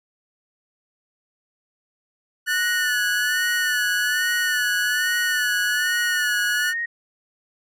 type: tone with pitch glide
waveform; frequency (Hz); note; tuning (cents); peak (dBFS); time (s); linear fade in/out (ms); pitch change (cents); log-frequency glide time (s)
sawtooth; 1472 to 1460.1; F#6 to F#6; -9 to -23; -18; 2.46-6.74; 50; -14; 5.46-6.26
type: tone with vibrato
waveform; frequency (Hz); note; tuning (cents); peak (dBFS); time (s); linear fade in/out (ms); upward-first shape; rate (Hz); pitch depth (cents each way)
sine; 1760; A6; 0; -23; 2.47-6.86; 10; sine; 1.2; 110
effects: none